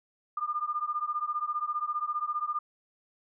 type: beating tone pair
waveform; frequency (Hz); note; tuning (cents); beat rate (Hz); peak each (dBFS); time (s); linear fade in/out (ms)
sine; 1200 / 1215; D6 / D#6; +37 / -42; 15; -32 / -32; 0.37-2.59; 5
effects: none